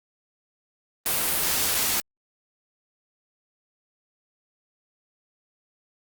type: noise with dropouts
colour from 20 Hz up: white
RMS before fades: -24 dBFS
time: 1.06-2 s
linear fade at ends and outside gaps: 0 ms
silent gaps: 1.744-1.748 s
effects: Opus 32 kbps